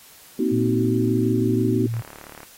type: chord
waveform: sine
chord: C half-diminished seventh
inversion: third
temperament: just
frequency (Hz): 235.5 / 261.6 / 314 / 376.7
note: Bb3 / C4 / Eb4 / Gb4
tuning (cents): +18 / 0 / +16 / +31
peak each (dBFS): -24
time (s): 0.39-1.87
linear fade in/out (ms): 5
type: tone with pitch glide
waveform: sine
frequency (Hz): 116.54 to 115.33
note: A#2 to A#2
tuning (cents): 0 to -18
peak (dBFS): -23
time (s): 0.51-2.02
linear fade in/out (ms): 20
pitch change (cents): -18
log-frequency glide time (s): 0.65-0.97
type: click train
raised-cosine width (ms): 0.5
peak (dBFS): -25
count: 19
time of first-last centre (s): 1.94-2.432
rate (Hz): 36.6
effects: white hiss -48 dBFS RMS until 2.57 s + AAC 48 kbps